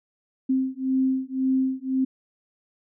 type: beating tone pair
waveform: sine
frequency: 261.6 / 263.5 Hz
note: C4 / C4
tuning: 0 / +12 cents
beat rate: 1.9 Hz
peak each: -24 dBFS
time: 0.49-2.05 s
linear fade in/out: 10 ms
effects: none